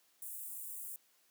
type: high-pass noise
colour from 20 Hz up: white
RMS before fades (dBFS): -45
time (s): 0.22-0.96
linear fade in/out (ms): 2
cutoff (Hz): 7900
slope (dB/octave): 48
effects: white hiss -71 dBFS RMS until 1.3 s + high-pass 200 Hz 12 dB/octave